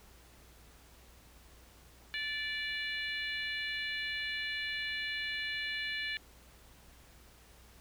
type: harmonic tone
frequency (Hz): 583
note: D5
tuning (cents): -13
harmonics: 3 / 4 / 5 / 6 / 7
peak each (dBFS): -38 / -40 / -42 / -44 / -45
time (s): 2.14-6.17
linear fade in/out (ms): 0
effects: added 60 Hz sine -60 dBFS peak until 7.8 s + pink hiss -60 dBFS RMS until 7.8 s